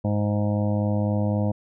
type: harmonic tone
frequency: 103.83 Hz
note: G#2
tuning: in tune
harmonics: 1 / 2 / 3 / 5 / 6 / 7 / 8 / 9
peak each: -23 / -25 / -32 / -31 / -33 / -39 / -41 / -42 dBFS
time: 0.04-1.52 s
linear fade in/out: 10 ms
effects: none